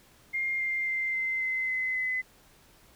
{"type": "tone with pitch steps", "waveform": "sine", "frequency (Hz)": [2119, 2103, 2087, 2072, 2056, 2041, 2026], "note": ["C7", "C7", "C7", "C7", "C7", "C7", "B6"], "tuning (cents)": [21, 8, -5, -17, -31, -44, 44], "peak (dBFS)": -27, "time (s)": [0.33, 2.22], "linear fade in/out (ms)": 20, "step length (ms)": 270, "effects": ["pink hiss -59 dBFS RMS until 2.95 s"]}